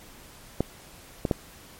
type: clicks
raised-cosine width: 2 ms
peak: -9 / -11 / -8 dBFS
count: 3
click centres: 0.606 / 1.252 / 1.312 s
effects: pink hiss -49 dBFS RMS until 1.79 s + MP3 64 kbps